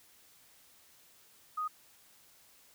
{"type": "tone", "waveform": "sine", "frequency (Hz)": 1244.5, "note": "D#6", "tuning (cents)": 0, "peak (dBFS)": -32, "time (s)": [1.57, 1.68], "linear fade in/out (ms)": 10, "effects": ["white hiss -62 dBFS RMS until 2.74 s"]}